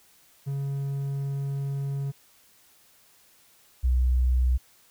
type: tone pair in turn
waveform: triangle / sine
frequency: 138.8 / 62.73 Hz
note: C#3 / B1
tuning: +3 / +28 cents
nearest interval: octave + major second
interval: 1375 cents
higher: first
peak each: -25 / -19 dBFS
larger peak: second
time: 0.46-2.12 / 3.83-4.58 s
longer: first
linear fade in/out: 20 ms
effects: white hiss -59 dBFS RMS until 4.9 s